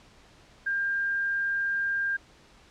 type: tone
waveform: sine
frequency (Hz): 1600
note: G6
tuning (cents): +35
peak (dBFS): -25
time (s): 0.66-2.17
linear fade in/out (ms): 10
effects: pink hiss -56 dBFS RMS until 2.7 s + low-pass 6000 Hz 12 dB/octave